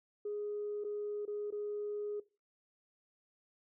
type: tone with dropouts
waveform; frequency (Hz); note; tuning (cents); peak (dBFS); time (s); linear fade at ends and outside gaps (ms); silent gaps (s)
sine; 415.3; G#4; 0; -35; 0.25-2.2; 5; 0.84-0.846 / 1.254-1.277 / 1.506-1.523
effects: noise-tail reverb RT60 0.3 s tail -20 dB re dry + tanh soft clip ceiling -31 dBFS